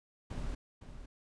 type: noise with echo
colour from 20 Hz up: brown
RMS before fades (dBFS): -38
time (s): 0.3-0.55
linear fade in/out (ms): 5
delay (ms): 510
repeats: 1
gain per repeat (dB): -10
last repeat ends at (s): 1.06
effects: resampled to 22050 Hz